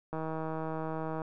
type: click train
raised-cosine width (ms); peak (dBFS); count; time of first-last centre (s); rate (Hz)
1; -23; 174; 0.13-1.218; 159
effects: none